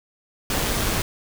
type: noise with amplitude modulation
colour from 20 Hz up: pink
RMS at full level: -21 dBFS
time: 0.5-1.02 s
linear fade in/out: 2 ms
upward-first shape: sine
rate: 195 Hz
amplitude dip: 50%
effects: none